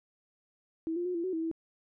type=tone with pitch steps; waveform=sine; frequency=324.8 / 349.7 / 361.2 / 337.9 / 372.4 / 324 / 326.7 Hz; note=E4 / F4 / F#4 / E4 / F#4 / E4 / E4; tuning=-26 / +2 / -42 / +43 / +11 / -30 / -15 cents; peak=-30 dBFS; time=0.87-1.514 s; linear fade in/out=0 ms; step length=92 ms; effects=none